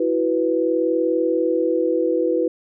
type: chord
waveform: sine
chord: E suspended second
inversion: none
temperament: equal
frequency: 329.6 / 370 / 493.9 Hz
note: E4 / F#4 / B4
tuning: 0 / 0 / 0 cents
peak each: -21 / -23 / -20 dBFS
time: 0-2.48 s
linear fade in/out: 5 ms
effects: none